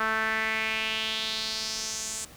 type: tone with band-pass filter sweep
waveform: sawtooth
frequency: 220 Hz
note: A3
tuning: in tune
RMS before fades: -30 dBFS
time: 0-2.25 s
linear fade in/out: 5 ms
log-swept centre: 1400 to 7900 Hz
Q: 3.3
effects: pink hiss -50 dBFS RMS until 2.36 s